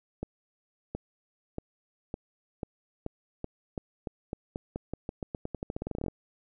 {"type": "accelerating click train", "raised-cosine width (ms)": 2, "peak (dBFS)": -20, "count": 30, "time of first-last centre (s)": [0.23, 6.083], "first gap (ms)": 720, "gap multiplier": 0.88, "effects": []}